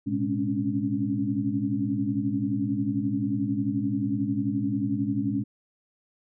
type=tone cluster; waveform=sine; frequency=111.7 / 124.4 / 207.9 / 271.4 / 282.7 Hz; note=A2 / B2 / G#3 / C#4 / C#4; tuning=+27 / +13 / +2 / -36 / +34 cents; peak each=-33 / -36 / -29 / -31 / -28 dBFS; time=0.06-5.44 s; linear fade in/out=20 ms; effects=none